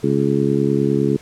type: harmonic tone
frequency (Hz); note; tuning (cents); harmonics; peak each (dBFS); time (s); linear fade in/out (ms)
69.9; C#2; +15; 2 / 3 / 4 / 5 / 6; -21 / -21 / -21 / -21 / -21; 0.03-1.17; 10
effects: pink hiss -44 dBFS RMS until 1.21 s + low-pass 10000 Hz 12 dB/octave